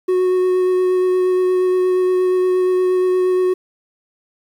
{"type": "tone with vibrato", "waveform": "triangle", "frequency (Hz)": 367.5, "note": "F#4", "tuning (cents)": -12, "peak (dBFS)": -11, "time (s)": [0.08, 3.54], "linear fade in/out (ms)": 10, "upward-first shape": "sine", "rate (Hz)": 8.5, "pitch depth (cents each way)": 10, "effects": ["8-bit"]}